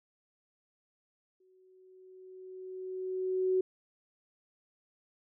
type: tone with exponential growth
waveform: sine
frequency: 372.9 Hz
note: F#4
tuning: 14 cents sharp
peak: -24 dBFS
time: 1.4-3.61 s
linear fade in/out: 5 ms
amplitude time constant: 480 ms
effects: none